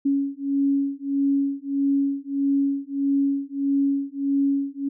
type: beating tone pair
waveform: sine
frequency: 277.2 / 278.8 Hz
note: C#4 / C#4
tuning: 0 / +10 cents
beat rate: 1.6 Hz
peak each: -23 dBFS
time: 0.05-4.89 s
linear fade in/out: 10 ms
effects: none